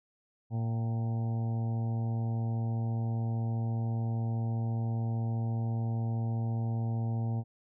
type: harmonic tone with a mistuned harmonic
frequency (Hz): 115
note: A#2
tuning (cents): -23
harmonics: 1 / 2 / 3 / 4 / 5 / 6 / 7 / 8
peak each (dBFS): -29 / -38 / -49 / -50 / -52 / -51 / -48 / -56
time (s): 0.5-7.44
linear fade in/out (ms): 50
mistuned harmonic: 7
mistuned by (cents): -46
effects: none